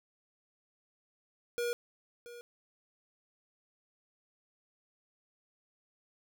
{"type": "tone with echo", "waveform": "square", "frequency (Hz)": 478.1, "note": "A#4", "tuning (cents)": 44, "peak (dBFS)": -32, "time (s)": [1.58, 1.73], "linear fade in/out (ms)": 0, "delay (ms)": 680, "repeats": 1, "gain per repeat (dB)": -15, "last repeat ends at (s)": 2.41, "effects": []}